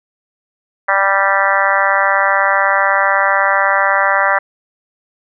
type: harmonic tone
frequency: 196 Hz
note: G3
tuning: in tune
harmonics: 3 / 4 / 5 / 6 / 7 / 8 / 9 / 10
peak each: -19 / -19 / -19 / -19 / -19 / -19 / -19 / -19 dBFS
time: 0.88-4.39 s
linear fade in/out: 10 ms
effects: none